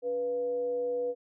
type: tone with frequency modulation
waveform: sine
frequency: 490 Hz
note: B4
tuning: 14 cents flat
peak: -28 dBFS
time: 0.02-1.15 s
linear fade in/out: 50 ms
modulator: 206 Hz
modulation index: 0.26
effects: none